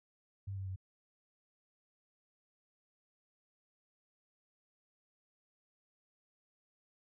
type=tone with pitch steps; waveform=sine; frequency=98.2 / 96.12 / 94.09 Hz; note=G2 / G2 / F#2; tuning=+4 / -34 / +30 cents; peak=-38 dBFS; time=0.47-0.761 s; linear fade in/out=10 ms; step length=97 ms; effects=none

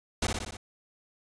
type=noise with echo; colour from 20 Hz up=pink; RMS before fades=-27 dBFS; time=0.22-0.27 s; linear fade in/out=5 ms; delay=60 ms; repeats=5; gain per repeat=-3 dB; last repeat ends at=0.57 s; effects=resampled to 22050 Hz

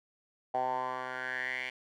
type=tone with band-pass filter sweep; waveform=10% pulse; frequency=127.9 Hz; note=C3; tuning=39 cents flat; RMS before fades=-35 dBFS; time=0.54-1.7 s; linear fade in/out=5 ms; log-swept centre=750 to 2400 Hz; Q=5.8; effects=none

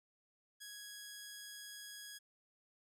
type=tone; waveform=10% pulse; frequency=1662 Hz; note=G#6; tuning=1 cent sharp; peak=-40 dBFS; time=0.6-2.19 s; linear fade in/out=20 ms; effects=none

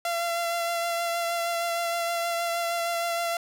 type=tone with vibrato; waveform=sawtooth; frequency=682 Hz; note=F5; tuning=41 cents flat; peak=-22 dBFS; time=0.05-3.37 s; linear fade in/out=2 ms; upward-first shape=triangle; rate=6.4 Hz; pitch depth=19 cents each way; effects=none

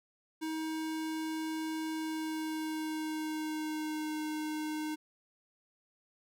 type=tone with pitch glide; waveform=square; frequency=316.8 to 307.6 Hz; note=D#4 to D#4; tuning=+31 to -20 cents; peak=-35 dBFS; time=0.41-4.96 s; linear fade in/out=20 ms; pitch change=-51 cents; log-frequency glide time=1.93-4.21 s; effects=none

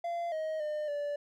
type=tone with pitch steps; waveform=triangle; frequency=686 / 629 / 604 / 581 Hz; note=F5 / D#5 / D5 / D5; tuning=-31 / +19 / +48 / -19 cents; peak=-30 dBFS; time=0.04-1.16 s; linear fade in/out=5 ms; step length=280 ms; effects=none

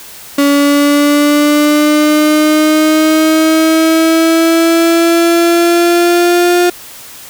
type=linear sweep; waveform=35% pulse; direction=up; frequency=282.6 to 353.9 Hz; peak=-5 dBFS; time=0.38-6.7 s; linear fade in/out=5 ms; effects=white hiss -32 dBFS RMS until 7.29 s

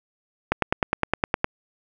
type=click train; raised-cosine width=0.5 ms; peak=-4 dBFS; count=10; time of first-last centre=0.52-1.444 s; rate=9.74 Hz; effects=none

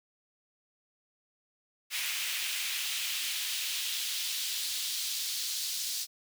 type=noise with high-pass filter sweep; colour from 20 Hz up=pink; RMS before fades=-34 dBFS; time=1.9-6.07 s; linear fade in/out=50 ms; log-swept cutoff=2400 to 4500 Hz; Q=1.7; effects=none

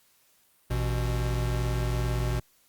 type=tone pair together; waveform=square; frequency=54.86 / 122.1 Hz; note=A1 / B2; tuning=-4 / -19 cents; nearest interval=octave + major second; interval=1385 cents; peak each=-29 / -29 dBFS; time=0.7-2.4 s; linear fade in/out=10 ms; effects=white hiss -64 dBFS RMS until 2.68 s + Opus 48 kbps

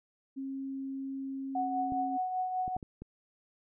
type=tone; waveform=sine; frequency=269.8 Hz; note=C#4; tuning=47 cents flat; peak=-35 dBFS; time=0.36-2.18 s; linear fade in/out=20 ms
type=tone with tremolo; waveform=sine; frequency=740 Hz; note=F#5; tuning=in tune; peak=-28 dBFS; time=1.55-2.77 s; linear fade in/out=5 ms; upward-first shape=triangle; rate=5 Hz; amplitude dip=50%
type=clicks; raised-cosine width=3 ms; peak=-30 dBFS; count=5; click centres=1.922 / 2.679 / 2.765 / 2.828 / 3.02 s
effects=none

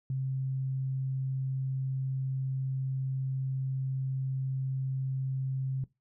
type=tone; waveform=sine; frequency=132.7 Hz; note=C3; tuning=25 cents sharp; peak=-29 dBFS; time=0.1-5.84 s; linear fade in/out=2 ms; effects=noise-tail reverb RT60 0.2 s tail -19 dB re dry

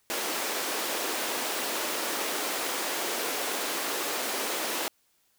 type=high-pass noise; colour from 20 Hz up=pink; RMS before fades=-31 dBFS; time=0.1-4.88 s; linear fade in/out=0 ms; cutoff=310 Hz; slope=24 dB/octave; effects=white hiss -69 dBFS RMS until 5.38 s

